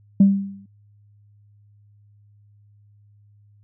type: tone with exponential decay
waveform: sine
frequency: 197.1 Hz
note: G3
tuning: 10 cents sharp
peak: -6 dBFS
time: 0.2-0.66 s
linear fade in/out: 5 ms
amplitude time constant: 100 ms
effects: tanh soft clip ceiling -5 dBFS + added 103 Hz sine -51 dBFS peak until 3.63 s